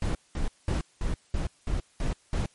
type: noise bursts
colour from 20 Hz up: brown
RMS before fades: -27 dBFS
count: 8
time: 0.02-2.46 s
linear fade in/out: 2 ms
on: 130 ms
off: 200 ms
effects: white hiss -62 dBFS RMS until 2.54 s + MP3 48 kbps